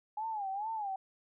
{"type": "tone with vibrato", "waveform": "sine", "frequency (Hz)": 830.6, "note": "G#5", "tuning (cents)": 0, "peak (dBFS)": -34, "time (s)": [0.17, 0.96], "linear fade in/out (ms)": 5, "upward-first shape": "sine", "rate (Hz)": 2.3, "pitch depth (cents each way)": 140, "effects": []}